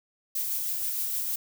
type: noise with tremolo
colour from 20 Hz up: violet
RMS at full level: -29 dBFS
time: 0.35-1.36 s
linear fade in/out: 5 ms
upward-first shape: sine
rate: 6.4 Hz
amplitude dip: 25%
effects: none